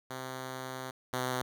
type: tone pair in turn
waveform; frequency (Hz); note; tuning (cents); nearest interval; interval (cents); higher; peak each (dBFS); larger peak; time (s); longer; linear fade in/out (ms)
5% pulse; 130 / 127.4; C3 / C3; -11 / -46; unison; 35; first; -27 / -20; second; 0.1-0.91 / 1.13-1.42; first; 5
effects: none